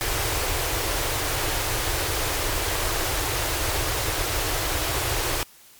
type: band-stop noise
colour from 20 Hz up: pink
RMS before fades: -25 dBFS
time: 0.01-5.43 s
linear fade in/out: 0 ms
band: 130 to 300 Hz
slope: 48 dB/octave
effects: white hiss -51 dBFS RMS until 5.79 s + MP3 96 kbps